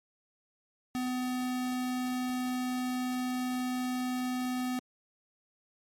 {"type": "tone", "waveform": "square", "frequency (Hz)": 251.9, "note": "B3", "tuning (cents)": 34, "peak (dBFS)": -31, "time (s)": [0.95, 4.79], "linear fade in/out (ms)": 0, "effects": ["MP3 64 kbps"]}